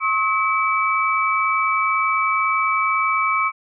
sine tone cluster, 1081 / 1283 / 2295 Hz, C#6 / E6 / D7, -44 / -47 / -40 cents, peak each -21 dBFS, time 0-3.52 s, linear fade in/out 50 ms, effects none

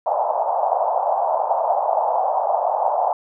pink band-pass noise, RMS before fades -20 dBFS, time 0.06-3.13 s, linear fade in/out 2 ms, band 630 to 900 Hz, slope 48 dB/octave, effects none

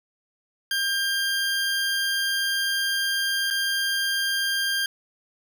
20% pulse tone with dropouts, 1597 Hz, G6, 32 cents sharp, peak -18 dBFS, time 0.71-4.86 s, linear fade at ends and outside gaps 2 ms, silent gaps 3.503-3.508 s, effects none

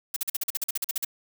blue noise bursts, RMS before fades -27 dBFS, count 14, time 0.14-1.048 s, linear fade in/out 5 ms, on 24 ms, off 44 ms, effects none

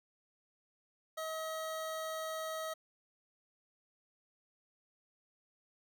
25% pulse tone, 637 Hz, D#5, 41 cents sharp, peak -34 dBFS, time 1.17-2.74 s, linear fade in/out 10 ms, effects none

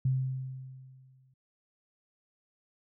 sine tone with exponential decay, 130.81 Hz, C3, in tune, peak -23 dBFS, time 0.05-1.34 s, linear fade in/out 5 ms, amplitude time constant 280 ms, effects none

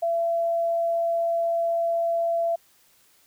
sine tone, 674 Hz, E5, 38 cents sharp, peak -21 dBFS, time 0.02-2.56 s, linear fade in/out 10 ms, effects white hiss -60 dBFS RMS until 3.26 s

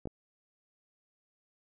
clicks, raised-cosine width 2 ms, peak -25 / -26 dBFS, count 2, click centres 0.056 / 0.073 s, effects none

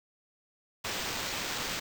violet noise with sample-and-hold, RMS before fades -35 dBFS, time 0.84-1.8 s, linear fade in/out 10 ms, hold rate 11025 Hz, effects none

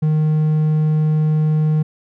triangle tone, 154.4 Hz, D#3, 13 cents flat, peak -11 dBFS, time 0.02-1.83 s, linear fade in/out 10 ms, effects none

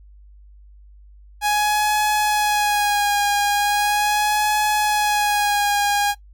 sawtooth tone with vibrato, 830.6 Hz, G#5, in tune, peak -13 dBFS, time 1.41-6.15 s, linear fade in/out 50 ms, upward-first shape sine, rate 0.39 Hz, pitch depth 30 cents each way, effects noise-tail reverb RT60 0.1 s tail -19 dB re dry + added 50 Hz sine -43 dBFS peak until 6.33 s

